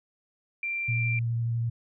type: tone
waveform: sine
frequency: 2363 Hz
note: D7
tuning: 10 cents sharp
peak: -28 dBFS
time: 0.63-1.19 s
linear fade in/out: 2 ms
type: tone with vibrato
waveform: sine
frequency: 116.54 Hz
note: A#2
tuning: in tune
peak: -25 dBFS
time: 0.88-1.7 s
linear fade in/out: 10 ms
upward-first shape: triangle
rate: 12 Hz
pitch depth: 17 cents each way
effects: none